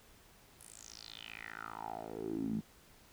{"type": "tone with band-pass filter sweep", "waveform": "10% pulse", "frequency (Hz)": 55.1, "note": "A1", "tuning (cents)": 3, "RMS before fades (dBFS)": -43, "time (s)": [0.59, 2.61], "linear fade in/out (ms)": 10, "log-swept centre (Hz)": [11000, 190], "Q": 5.7, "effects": ["pink hiss -62 dBFS RMS until 3.12 s"]}